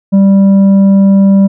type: tone with tanh clipping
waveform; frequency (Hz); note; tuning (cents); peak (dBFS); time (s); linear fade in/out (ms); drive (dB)
sine; 195.9; G3; -1; -4; 0.12-1.48; 20; 6
effects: none